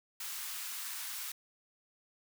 white high-pass noise, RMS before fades -41 dBFS, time 0.2-1.32 s, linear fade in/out 5 ms, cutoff 1000 Hz, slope 24 dB/octave, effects none

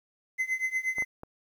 triangle tone with tremolo, 2050 Hz, C7, 36 cents flat, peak -22 dBFS, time 0.38-1.05 s, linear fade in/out 20 ms, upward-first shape triangle, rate 8.4 Hz, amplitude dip 95%
clicks, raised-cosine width 1 ms, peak -27 dBFS, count 3, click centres 0.984 / 1.023 / 1.234 s
effects 10-bit

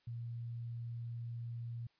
sine tone, 117.6 Hz, A#2, 16 cents sharp, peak -40 dBFS, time 0.07-1.87 s, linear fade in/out 5 ms, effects white hiss -75 dBFS RMS until 1.99 s + resampled to 11025 Hz

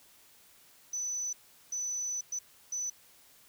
sine tone bursts at uneven times, 5990 Hz, F#8, 20 cents sharp, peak -32 dBFS, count 4, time 0.93-1.33 / 1.72-2.21 / 2.32-2.39 / 2.72-2.9 s, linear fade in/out 5 ms, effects white hiss -60 dBFS RMS until 3.48 s

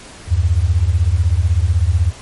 sine beating tone pair, 77.78 / 93.78 Hz, D#2 / F#2, 0 / +24 cents, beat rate 16 Hz, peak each -14 dBFS, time 0.27-2.13 s, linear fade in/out 50 ms, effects pink hiss -37 dBFS RMS until 2.21 s + MP3 48 kbps

